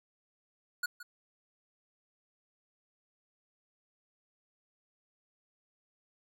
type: tone with echo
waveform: square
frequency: 1453 Hz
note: F#6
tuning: 32 cents flat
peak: -31 dBFS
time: 0.83-0.86 s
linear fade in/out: 5 ms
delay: 170 ms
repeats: 1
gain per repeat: -14 dB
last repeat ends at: 1.03 s
effects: none